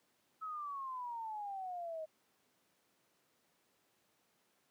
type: exponential sweep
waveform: sine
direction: down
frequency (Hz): 1300 to 621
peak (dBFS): -40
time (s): 0.41-2.06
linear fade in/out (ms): 20
effects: pink hiss -75 dBFS RMS until 4.7 s + high-pass 200 Hz 12 dB/octave